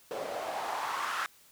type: noise with band-pass filter sweep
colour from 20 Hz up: white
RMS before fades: -35 dBFS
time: 0.11-1.26 s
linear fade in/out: 0 ms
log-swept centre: 500 to 1400 Hz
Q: 3.6
effects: white hiss -60 dBFS RMS until 1.51 s